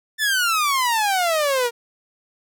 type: exponential sweep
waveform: sawtooth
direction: down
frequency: 1790 to 463.1 Hz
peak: -14 dBFS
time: 0.18-1.71 s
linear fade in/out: 50 ms
effects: none